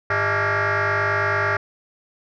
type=tone with frequency modulation; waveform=sine; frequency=102 Hz; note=G#2; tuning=31 cents flat; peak=-16 dBFS; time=0.1-1.57 s; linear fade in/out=5 ms; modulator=253 Hz; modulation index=7.2; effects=tanh soft clip ceiling -16 dBFS